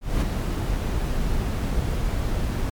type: noise with ADSR envelope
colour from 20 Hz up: brown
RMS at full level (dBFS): -19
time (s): 0.01-2.7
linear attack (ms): 210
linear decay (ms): 8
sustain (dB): -5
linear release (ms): 8
effects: MP3 96 kbps